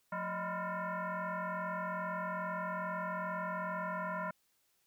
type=tone with frequency modulation; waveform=sine; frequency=179.8 Hz; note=F#3; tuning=49 cents flat; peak=-35 dBFS; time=0.12-4.31 s; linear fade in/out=5 ms; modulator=402 Hz; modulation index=3.6; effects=white hiss -75 dBFS RMS until 4.86 s